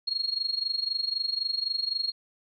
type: tone with amplitude modulation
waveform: sine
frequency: 4280 Hz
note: C8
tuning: 38 cents sharp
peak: -23 dBFS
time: 0.07-2.12 s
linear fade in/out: 10 ms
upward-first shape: sine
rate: 23.9 Hz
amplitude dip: 85%
effects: none